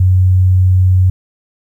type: tone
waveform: sine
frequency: 92.5 Hz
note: F#2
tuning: in tune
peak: -6 dBFS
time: 0-1.1 s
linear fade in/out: 5 ms
effects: 8-bit